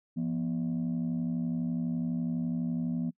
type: tone pair together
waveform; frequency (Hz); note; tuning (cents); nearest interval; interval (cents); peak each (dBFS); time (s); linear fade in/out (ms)
sine; 170.4 / 242.4; F3 / B3; -42 / -32; tritone; 610; -30 / -29; 0.16-3.11; 20
effects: noise-tail reverb RT60 0.1 s tail -26 dB re dry + tanh soft clip ceiling -25 dBFS